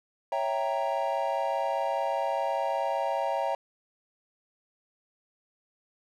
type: chord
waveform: triangle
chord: C# diminished seventh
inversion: none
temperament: equal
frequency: 554.4 / 659.3 / 784 / 932.3 Hz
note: C#5 / E5 / G5 / Bb5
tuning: 0 / 0 / 0 / 0 cents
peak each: -30 dBFS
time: 0.32-3.55 s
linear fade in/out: 2 ms
effects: none